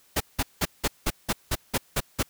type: noise bursts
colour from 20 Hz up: pink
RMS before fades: -24 dBFS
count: 10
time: 0.16-2.23 s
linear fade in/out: 10 ms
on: 45 ms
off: 180 ms
effects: white hiss -60 dBFS RMS until 2.29 s